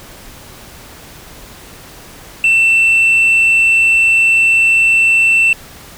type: tone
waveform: sine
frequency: 2680 Hz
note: E7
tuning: 28 cents sharp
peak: -5 dBFS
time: 2.44-5.53 s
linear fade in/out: 2 ms
effects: tanh soft clip ceiling -6 dBFS + pink hiss -36 dBFS RMS until 5.97 s